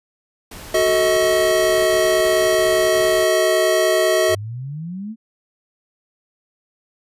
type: noise bursts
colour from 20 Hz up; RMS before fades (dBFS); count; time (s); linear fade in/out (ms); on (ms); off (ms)
pink; -36; 8; 0.51-3.245; 5; 320; 25
type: chord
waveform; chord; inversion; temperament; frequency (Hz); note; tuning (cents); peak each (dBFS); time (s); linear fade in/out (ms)
square; D# diminished; first; equal with one note detuned; 370 / 440 / 635.3; F#4 / A4 / D#5; 0 / 0 / +36; -20 / -23 / -17; 0.74-4.35; 5
type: exponential sweep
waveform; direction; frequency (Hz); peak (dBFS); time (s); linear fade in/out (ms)
sine; up; 91 to 230; -26; 4.28-5.16; 50
effects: resampled to 32000 Hz